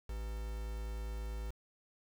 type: tone with quantisation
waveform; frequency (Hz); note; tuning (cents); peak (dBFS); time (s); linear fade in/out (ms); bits
triangle; 54.7; A1; -9; -36; 0.09-1.51; 5; 8
effects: none